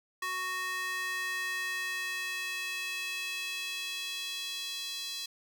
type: tone with high-pass filter sweep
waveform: square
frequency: 370 Hz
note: F#4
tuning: in tune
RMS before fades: -36 dBFS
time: 0.22-5.26 s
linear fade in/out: 5 ms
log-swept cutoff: 1400 to 3900 Hz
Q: 2.7
effects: none